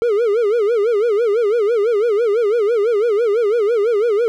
triangle tone with vibrato, 440 Hz, A4, in tune, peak -11 dBFS, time 0.02-4.28 s, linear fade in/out 0 ms, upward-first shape sine, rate 6 Hz, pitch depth 170 cents each way, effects none

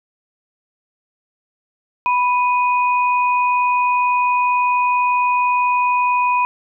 sine tone pair together, 987.8 / 2487 Hz, B5 / D#7, 0 / -1 cents, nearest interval octave + major third, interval 1599 cents, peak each -14 / -22 dBFS, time 2.06-6.45 s, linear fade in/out 0 ms, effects none

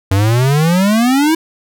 square exponential sweep, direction up, 93.6 to 329.6 Hz, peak -10 dBFS, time 0.11-1.35 s, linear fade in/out 5 ms, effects none

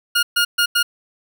20% pulse tone bursts at uneven times, 1424 Hz, F6, 33 cents sharp, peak -9 dBFS, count 4, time 0.15-0.23 / 0.36-0.45 / 0.58-0.66 / 0.75-0.83 s, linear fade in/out 10 ms, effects none

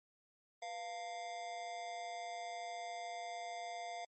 square tone with amplitude modulation, 698.5 Hz, F5, in tune, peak -40 dBFS, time 0.62-4.05 s, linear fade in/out 5 ms, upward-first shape sine, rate 207 Hz, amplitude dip 65%, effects MP3 32 kbps

